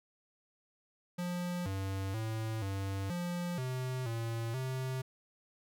square tone with pitch steps, 176.9 / 96.7 / 110.8 / 97.5 / 175.3 / 128.4 / 114.8 / 130.3 Hz, F3 / G2 / A2 / G2 / F3 / C3 / A#2 / C3, +23 / -23 / +13 / -9 / +7 / -32 / -26 / -7 cents, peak -35 dBFS, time 1.18-5.02 s, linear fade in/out 10 ms, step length 480 ms, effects none

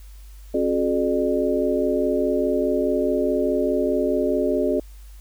sine tone cluster, 268.8 / 363.1 / 427.9 / 599 Hz, C4 / F#4 / A4 / D5, +47 / -33 / -48 / +34 cents, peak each -24 dBFS, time 0.54-4.8 s, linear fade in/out 5 ms, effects added 50 Hz sine -39 dBFS peak until 5.2 s + white hiss -55 dBFS RMS until 5.2 s

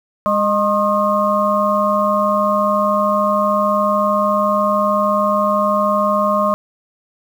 harmonic tone with a mistuned harmonic, 205.1 Hz, G#3, 21 cents flat, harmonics 1 / 3 / 5 / 6, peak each -21 / -17 / -17 / -21 dBFS, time 0.26-6.54 s, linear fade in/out 0 ms, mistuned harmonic 5, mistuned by +76 cents, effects 7-bit

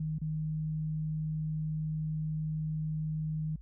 sine tone with dropouts, 155.56 Hz, D#3, in tune, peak -31 dBFS, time 0-3.56 s, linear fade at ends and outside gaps 5 ms, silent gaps 0.185-0.215 s, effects added 54 Hz sine -46 dBFS peak until 3.61 s

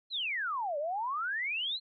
sine exponential two-way sweep, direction down then up, 4236 to 562 to 4236 Hz, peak -31 dBFS, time 0.1-1.8 s, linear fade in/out 50 ms, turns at 0.78 s, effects none

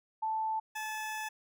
sine / 20% pulse tone pair in turn, 879 / 865.4 Hz, A5 / A5, -2 / -29 cents, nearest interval unison, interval 27 cents, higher first, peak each -30 / -31 dBFS, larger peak first, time 0.22-0.6 / 0.75-1.29 s, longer second, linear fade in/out 10 ms, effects none

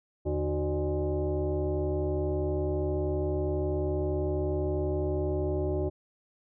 sine tone with frequency modulation, 146.83 Hz, D3, in tune, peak -26 dBFS, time 0.25-5.9 s, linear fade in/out 20 ms, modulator 226 Hz, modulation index 1.9, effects none

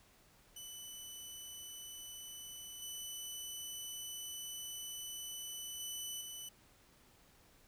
15% pulse tone with level steps, 2988 Hz, F#7, 16 cents sharp, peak -40 / -36 / -34 / -38 dBFS, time 0.56-6.49 s, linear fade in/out 5 ms, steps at 2.82 / 5.8 / 6.21 s, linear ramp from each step 2 ms, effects pink hiss -66 dBFS RMS until 7.67 s

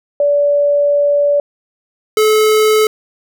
sine / square tone pair in turn, 577 / 431.4 Hz, D5 / A4, -31 / -34 cents, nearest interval perfect fourth, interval 503 cents, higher first, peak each -9 dBFS, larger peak neither, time 0.2-1.4 / 2.17-2.87 s, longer first, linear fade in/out 2 ms, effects none

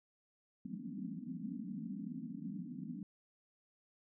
white band-pass noise, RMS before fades -44 dBFS, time 0.65-3.03 s, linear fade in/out 2 ms, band 160 to 280 Hz, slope 96 dB/octave, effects none

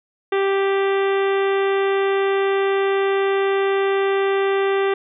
harmonic tone, 392 Hz, G4, in tune, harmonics 1 / 2 / 3 / 4 / 5 / 6 / 7 / 8 / 9, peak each -17 / -27 / -28 / -31 / -30 / -36 / -36 / -40 / -39 dBFS, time 0.32-4.94 s, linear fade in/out 5 ms, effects none

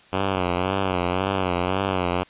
5% pulse tone with vibrato, 92.8 Hz, F#2, 6 cents sharp, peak -10 dBFS, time 0.12-2.24 s, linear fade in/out 20 ms, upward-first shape sine, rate 1.9 Hz, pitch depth 88 cents each way, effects white hiss -52 dBFS RMS until 2.29 s + resampled to 8000 Hz

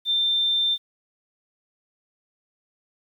sine tone, 3580 Hz, A7, 29 cents sharp, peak -19 dBFS, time 0.05-0.78 s, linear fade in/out 50 ms, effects 9-bit

